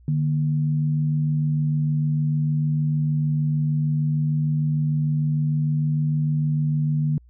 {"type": "tone pair together", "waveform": "sine", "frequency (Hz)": [150.1, 236.7], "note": ["D3", "A#3"], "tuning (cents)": [38, 27], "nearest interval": "minor sixth", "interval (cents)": 789, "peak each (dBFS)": [-19, -30], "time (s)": [0.08, 7.18], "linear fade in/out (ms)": 2, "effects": ["added 60 Hz sine -48 dBFS peak until 7.29 s"]}